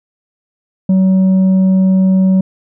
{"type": "tone with tanh clipping", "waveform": "sine", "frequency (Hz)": 188.7, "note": "F#3", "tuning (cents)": 34, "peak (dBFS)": -8, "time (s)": [0.89, 2.41], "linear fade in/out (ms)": 5, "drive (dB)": 4, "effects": []}